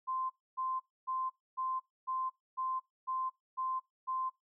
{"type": "tone bursts", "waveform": "sine", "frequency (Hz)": 1040, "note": "C6", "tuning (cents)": -11, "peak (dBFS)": -33, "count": 9, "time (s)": [0.07, 4.3], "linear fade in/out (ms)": 20, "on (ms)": 230, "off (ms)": 270, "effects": ["noise-tail reverb RT60 0.2 s tail -21 dB re dry"]}